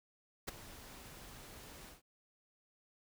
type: noise with ADSR envelope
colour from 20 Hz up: pink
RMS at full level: -38 dBFS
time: 0.47-2.02 s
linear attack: 16 ms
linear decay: 12 ms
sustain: -15 dB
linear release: 140 ms
effects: none